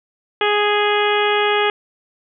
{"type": "harmonic tone", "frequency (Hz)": 415.3, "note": "G#4", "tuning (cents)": 0, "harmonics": [1, 2, 3, 4, 5, 6, 7, 8], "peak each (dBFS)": [-18, -21, -23, -24, -25, -26, -26, -27], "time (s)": [0.41, 1.7], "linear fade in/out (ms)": 2, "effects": []}